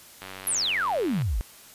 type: click train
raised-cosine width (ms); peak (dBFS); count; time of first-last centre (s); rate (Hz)
0.3; -22; 96; 0.22-1.22; 95
type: exponential sweep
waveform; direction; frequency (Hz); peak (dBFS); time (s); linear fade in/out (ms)
sine; down; 11630 to 41.79; -23; 0.47-1.41; 0
effects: white hiss -49 dBFS RMS until 1.74 s + resampled to 32000 Hz